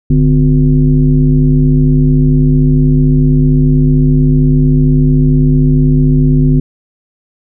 sine tone with frequency modulation, 146.83 Hz, D3, in tune, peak -5 dBFS, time 0.1-6.6 s, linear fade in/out 5 ms, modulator 109 Hz, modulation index 1.1, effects none

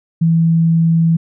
sine tone, 164.81 Hz, E3, in tune, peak -9 dBFS, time 0.21-1.17 s, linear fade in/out 10 ms, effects none

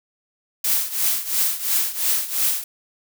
blue noise with tremolo, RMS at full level -18 dBFS, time 0.64-2.64 s, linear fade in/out 5 ms, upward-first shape triangle, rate 2.9 Hz, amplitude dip 85%, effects none

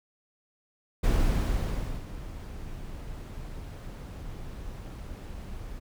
brown noise with ADSR envelope, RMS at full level -23 dBFS, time 1.03-5.8 s, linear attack 13 ms, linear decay 1000 ms, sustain -16 dB, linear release 23 ms, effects none

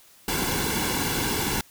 pink noise with comb filter, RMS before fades -26 dBFS, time 0.28-1.61 s, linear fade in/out 2 ms, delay 1.6 ms, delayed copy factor -0.7, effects white hiss -54 dBFS RMS until 1.7 s

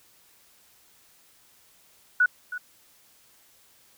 sine tone with echo, 1472 Hz, F#6, 9 cents flat, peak -16 dBFS, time 2.2-2.26 s, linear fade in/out 5 ms, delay 320 ms, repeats 1, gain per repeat -14 dB, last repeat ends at 2.58 s, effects white hiss -59 dBFS RMS until 3.97 s

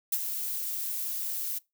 violet noise with ADSR envelope, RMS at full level -25 dBFS, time 0.12-1.59 s, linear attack 7 ms, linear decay 46 ms, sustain -8 dB, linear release 14 ms, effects noise-tail reverb RT60 0.2 s tail -22 dB re dry

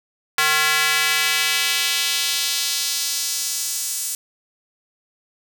square tone with high-pass filter sweep, 153.4 Hz, D#3, 24 cents flat, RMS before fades -21 dBFS, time 0.38-4.15 s, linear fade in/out 2 ms, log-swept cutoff 1500 to 7900 Hz, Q 1.3, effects none

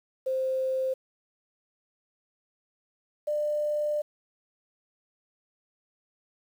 sine tone pair in turn, 523.3 / 596.5 Hz, C5 / D5, 0 / +27 cents, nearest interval major second, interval 227 cents, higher second, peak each -25 dBFS, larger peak neither, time 0.26-0.94 / 3.27-4.02 s, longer second, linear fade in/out 10 ms, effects 9-bit

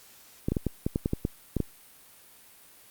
clicks, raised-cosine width 3 ms, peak -13 dBFS, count 11, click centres 0.485 / 0.52 / 0.568 / 0.667 / 0.865 / 0.959 / 1.059 / 1.134 / 1.251 / 1.567 / 1.603 s, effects white hiss -54 dBFS RMS until 2.9 s + Opus 48 kbps

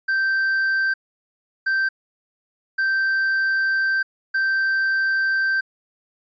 triangle tone bursts at uneven times, 1562 Hz, G6, 7 cents flat, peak -16 dBFS, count 4, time 0.08-0.94 / 1.66-1.89 / 2.78-4.03 / 4.34-5.61 s, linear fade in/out 10 ms, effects resampled to 16000 Hz

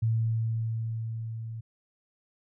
sine tone with level ramp, 112.9 Hz, A2, 45 cents sharp, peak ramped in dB -22 to -35 dBFS, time 0.02-1.61 s, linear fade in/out 10 ms, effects none

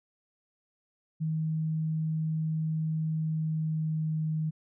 sine tone with pitch glide, 158.1 to 156.74 Hz, D#3 to D#3, +28 to +13 cents, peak -27 dBFS, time 1.2-4.51 s, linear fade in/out 20 ms, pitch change -15 cents, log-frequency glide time 3.11-4.22 s, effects none

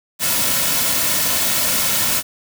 white noise with comb filter, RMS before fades -18 dBFS, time 0.19-2.23 s, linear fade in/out 50 ms, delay 2.5 ms, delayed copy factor -0.5, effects none

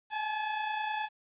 sawtooth tone pair together, 830.6 / 860.2 Hz, G#5 / A5, 0 / -39 cents, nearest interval minor second, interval 61 cents, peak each -35 / -28 dBFS, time 0.1-1.09 s, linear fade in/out 50 ms, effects resampled to 8000 Hz + 11-bit

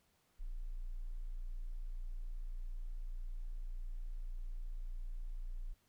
sine tone, 29.14 Hz, A#0, in tune, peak -39 dBFS, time 0.39-5.74 s, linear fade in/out 20 ms, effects pink hiss -75 dBFS RMS until 5.88 s

